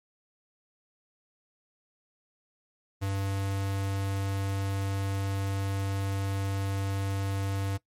square tone, 98 Hz, G2, in tune, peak -29 dBFS, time 3.01-7.78 s, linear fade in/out 20 ms, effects noise-tail reverb RT60 0.1 s tail -18 dB re dry + MP3 64 kbps

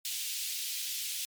pink high-pass noise, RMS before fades -36 dBFS, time 0.05-1.25 s, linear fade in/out 0 ms, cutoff 2900 Hz, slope 24 dB/octave, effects MP3 96 kbps

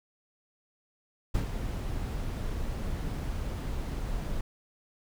brown noise with ADSR envelope, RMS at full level -26 dBFS, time 1.34-4.41 s, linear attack 11 ms, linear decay 92 ms, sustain -7 dB, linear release 4 ms, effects none

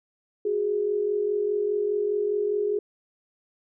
sine tone pair together, 370.4 / 415.3 Hz, F#4 / G#4, +2 / 0 cents, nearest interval major second, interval 198 cents, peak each -30 / -23 dBFS, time 0.45-2.79 s, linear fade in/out 5 ms, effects none

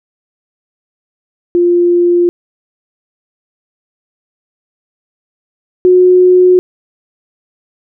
sine tone pair in turn, 349.4 / 364.3 Hz, F4 / F#4, +1 / -27 cents, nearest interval minor second, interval 72 cents, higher second, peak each -6 / -3 dBFS, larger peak second, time 1.55-2.29 / 5.85-6.59 s, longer neither, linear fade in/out 0 ms, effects none

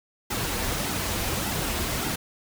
pink noise with flanger, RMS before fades -28 dBFS, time 0.3-2.16 s, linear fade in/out 10 ms, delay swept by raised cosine 1.7 to 7.2 ms, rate 1.7 Hz, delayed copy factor -0.6, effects none

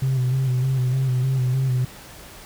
sine tone with vibrato, 129.5 Hz, C3, 17 cents flat, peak -16 dBFS, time 0.02-1.85 s, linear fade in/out 5 ms, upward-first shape square, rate 3.3 Hz, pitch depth 41 cents each way, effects tanh soft clip ceiling -16 dBFS + pink hiss -42 dBFS RMS until 2.45 s

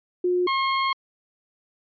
sine / sawtooth tone pair in turn, 358.9 / 1075.5 Hz, F4 / C6, +47 / +47 cents, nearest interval octave + perfect fifth, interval 1900 cents, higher second, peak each -19 / -17 dBFS, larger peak second, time 0.24-0.47 / 0.47-0.93 s, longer second, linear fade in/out 5 ms, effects resampled to 11025 Hz

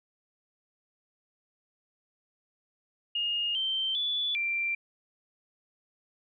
sine tone with pitch steps, 2845 / 3120 / 3452 / 2360 Hz, F7 / G7 / A7 / D7, +31 / -9 / -34 / +8 cents, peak -27 dBFS, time 3.15-4.75 s, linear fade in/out 5 ms, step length 400 ms, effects none

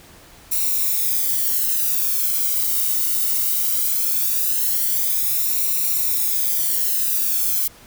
violet noise with flanger, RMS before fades -20 dBFS, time 0.51-7.68 s, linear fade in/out 10 ms, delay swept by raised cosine 0.62 to 1.21 ms, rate 0.19 Hz, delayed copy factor -0.85, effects pink hiss -46 dBFS RMS until 7.86 s

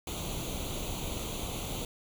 pink noise with comb filter, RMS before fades -36 dBFS, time 0.07-1.85 s, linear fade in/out 2 ms, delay 0.29 ms, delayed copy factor +0.8, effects none

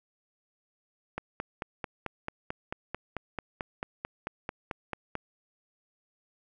click train, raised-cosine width 0.5 ms, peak -18 dBFS, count 19, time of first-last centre 1.18-5.154 s, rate 4.53 Hz, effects none

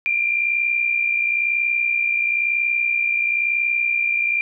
sine tone pair together, 2377 / 2438 Hz, D7 / D#7, +20 / -36 cents, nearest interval unison, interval 44 cents, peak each -18 / -25 dBFS, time 0.06-4.41 s, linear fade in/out 0 ms, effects none

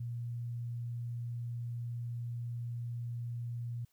sine tone, 119 Hz, A#2, 36 cents sharp, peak -36 dBFS, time 0-3.85 s, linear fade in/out 5 ms, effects white hiss -75 dBFS RMS until 3.92 s

